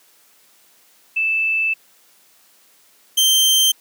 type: tone pair in turn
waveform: sine / sawtooth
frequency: 2637 / 3136 Hz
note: E7 / G7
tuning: 0 / 0 cents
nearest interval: minor third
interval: 300 cents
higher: second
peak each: -16 / -9 dBFS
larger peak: second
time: 1.16-1.74 / 3.17-3.72 s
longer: first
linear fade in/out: 10 ms
effects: white hiss -54 dBFS RMS until 3.8 s + high-pass 200 Hz 12 dB/octave